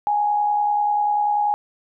sine tone with amplitude modulation, 830.6 Hz, G#5, in tune, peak -15 dBFS, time 0.07-1.54 s, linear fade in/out 0 ms, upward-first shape sine, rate 70.2 Hz, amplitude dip 40%, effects none

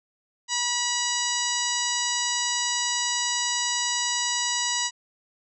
harmonic tone, 970 Hz, B5, 31 cents flat, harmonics 1 / 2 / 3 / 4 / 5 / 6 / 7 / 8, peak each -32 / -32 / -32 / -32 / -32 / -32 / -32 / -32 dBFS, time 0.48-4.91 s, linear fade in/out 50 ms, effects none

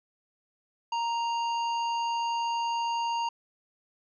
sine tone with tanh clipping, 932.3 Hz, A#5, in tune, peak -29 dBFS, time 0.92-3.29 s, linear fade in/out 5 ms, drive 15 dB, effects resampled to 16000 Hz

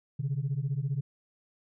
sine beating tone pair, 130.81 / 145.81 Hz, C3 / D3, 0 / -12 cents, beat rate 15 Hz, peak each -30 dBFS, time 0.19-1.01 s, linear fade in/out 10 ms, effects tanh soft clip ceiling -23 dBFS

